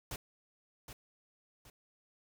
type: noise with echo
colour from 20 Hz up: pink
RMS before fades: -41 dBFS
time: 0.11-0.16 s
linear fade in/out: 2 ms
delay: 770 ms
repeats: 2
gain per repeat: -8 dB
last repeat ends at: 1.7 s
effects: none